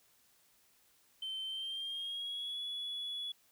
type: tone with pitch glide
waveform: sine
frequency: 3095 to 3395 Hz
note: G7 to G#7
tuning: -23 to +37 cents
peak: -36 dBFS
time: 1.22-3.32 s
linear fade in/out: 5 ms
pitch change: +160 cents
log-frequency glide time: 1.45-2.59 s
effects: tanh soft clip ceiling -35 dBFS + white hiss -69 dBFS RMS until 3.51 s